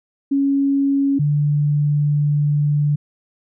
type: tone pair in turn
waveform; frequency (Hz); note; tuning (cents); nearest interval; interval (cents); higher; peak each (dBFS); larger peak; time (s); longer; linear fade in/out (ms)
sine; 277.2 / 146.84; C#4 / D3; 0 / 0; major seventh; 1100; first; -14; neither; 0.31-1.19 / 1.19-2.96; second; 10
effects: none